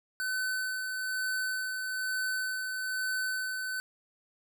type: tone with tremolo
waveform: square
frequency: 1516 Hz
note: F#6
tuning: 42 cents sharp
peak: -30 dBFS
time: 0.2-3.8 s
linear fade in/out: 0 ms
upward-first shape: sine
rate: 1.1 Hz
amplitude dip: 35%
effects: none